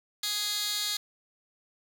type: tone with high-pass filter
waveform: 15% pulse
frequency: 415.2 Hz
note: G#4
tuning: in tune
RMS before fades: -31 dBFS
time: 0.23-0.97 s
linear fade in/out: 5 ms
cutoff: 3600 Hz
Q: 1.9
effects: none